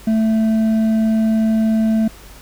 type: tone with hard clipping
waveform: triangle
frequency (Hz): 220.8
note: A3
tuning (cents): +6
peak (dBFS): -14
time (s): 0.07-2.08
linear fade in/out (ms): 5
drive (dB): 8
effects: added 50 Hz sine -41 dBFS peak until 2.41 s + pink hiss -42 dBFS RMS until 2.41 s